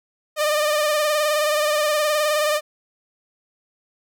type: tone with vibrato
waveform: sawtooth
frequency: 603 Hz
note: D5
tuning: 46 cents sharp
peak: -14 dBFS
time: 0.36-2.61 s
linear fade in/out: 50 ms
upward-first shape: sine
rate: 19 Hz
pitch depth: 41 cents each way
effects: none